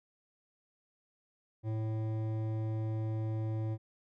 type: tone with hard clipping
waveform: triangle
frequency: 110 Hz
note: A2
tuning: in tune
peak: -34 dBFS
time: 1.63-3.78 s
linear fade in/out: 50 ms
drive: 16 dB
effects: none